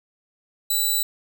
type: tone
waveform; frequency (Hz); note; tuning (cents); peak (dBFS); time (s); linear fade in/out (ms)
5% pulse; 3960; B7; +4; -12; 0.7-1.03; 5
effects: none